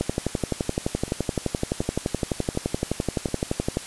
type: two click trains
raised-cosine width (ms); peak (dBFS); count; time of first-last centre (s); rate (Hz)
2; -23 / -9; 4 / 45; 1.08-3.286 / 0.01-3.771; 1.36 / 11.7
effects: white hiss -38 dBFS RMS until 3.86 s + resampled to 24000 Hz